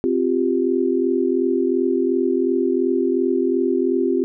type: chord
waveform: sine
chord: C suspended fourth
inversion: none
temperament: equal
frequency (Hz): 261.6 / 349.2 / 392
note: C4 / F4 / G4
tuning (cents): 0 / 0 / 0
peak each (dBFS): -21 / -20 / -21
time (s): 0.04-4.24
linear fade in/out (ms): 0
effects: none